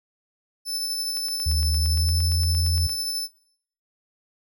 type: tone with tremolo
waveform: sawtooth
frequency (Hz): 5274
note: E8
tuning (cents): 0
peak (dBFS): -22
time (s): 0.65-3.28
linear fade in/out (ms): 50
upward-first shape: sine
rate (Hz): 12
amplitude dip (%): 30
type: click train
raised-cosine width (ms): 0.3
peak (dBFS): -26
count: 16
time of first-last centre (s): 1.17-2.894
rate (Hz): 8.7
type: tone with pitch glide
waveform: sine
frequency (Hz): 77.78 to 84.82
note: D#2 to E2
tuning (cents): 0 to +50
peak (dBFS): -20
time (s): 1.46-2.87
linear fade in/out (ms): 5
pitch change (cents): +150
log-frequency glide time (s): 1.76-2.16
effects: noise-tail reverb RT60 0.6 s tail -17 dB re dry